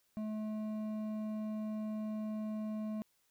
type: tone with hard clipping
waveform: sine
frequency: 215.2 Hz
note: A3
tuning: 38 cents flat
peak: -38 dBFS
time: 0.17-3.02 s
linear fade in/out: 0 ms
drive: 8 dB
effects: white hiss -75 dBFS RMS until 3.3 s